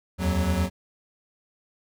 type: tone cluster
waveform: square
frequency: 77.5 / 86.8 / 185 Hz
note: D#2 / F2 / F#3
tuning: -6 / -10 / 0 cents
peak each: -27 dBFS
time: 0.18-0.7 s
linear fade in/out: 50 ms
effects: none